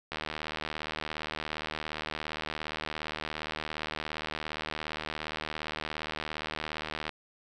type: click train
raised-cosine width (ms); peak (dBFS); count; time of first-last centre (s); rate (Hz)
0.3; -18; 540; 0.12-7.093; 77.3
effects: none